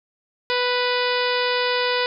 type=harmonic tone with a mistuned harmonic; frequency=493.9 Hz; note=B4; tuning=in tune; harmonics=1 / 2 / 3 / 4 / 5 / 6 / 7 / 8 / 9 / 10; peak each=-23 / -26 / -28 / -29 / -30 / -31 / -31 / -32 / -33 / -33 dBFS; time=0.5-2.06 s; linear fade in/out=0 ms; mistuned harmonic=7; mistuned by=+21 cents; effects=none